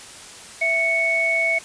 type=tone pair together; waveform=sine; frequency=661.6 / 2217 Hz; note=E5 / C#7; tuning=+6 / 0 cents; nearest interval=octave + major sixth; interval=2094 cents; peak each=-25 / -18 dBFS; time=0.61-1.59 s; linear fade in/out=10 ms; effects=white hiss -40 dBFS RMS until 1.64 s + resampled to 22050 Hz